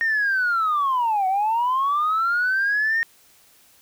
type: linear two-way sweep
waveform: sine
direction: down then up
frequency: 1851 to 740 to 1851 Hz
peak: -17 dBFS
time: 0.01-3.03 s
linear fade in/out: 0 ms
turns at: 1.27 s
effects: tanh soft clip ceiling -15 dBFS + white hiss -55 dBFS RMS until 3.81 s